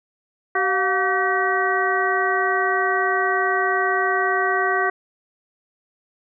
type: harmonic tone with a mistuned harmonic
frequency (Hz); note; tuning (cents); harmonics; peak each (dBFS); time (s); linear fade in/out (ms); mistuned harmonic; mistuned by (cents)
382.4; G4; -43; 1 / 2 / 3 / 4 / 5; -24 / -24 / -24 / -24 / -24; 0.55-4.9; 5; 2; -110
effects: none